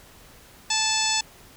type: harmonic tone with a mistuned harmonic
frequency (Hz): 875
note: A5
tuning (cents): -10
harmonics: 1 / 2 / 3 / 4 / 5 / 6 / 7 / 8 / 9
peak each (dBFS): -29 / -34 / -29 / -29 / -30 / -28 / -32 / -31 / -30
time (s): 0.7-1.21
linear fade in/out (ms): 5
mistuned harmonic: 8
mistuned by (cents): -17
effects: pink hiss -50 dBFS RMS until 1.56 s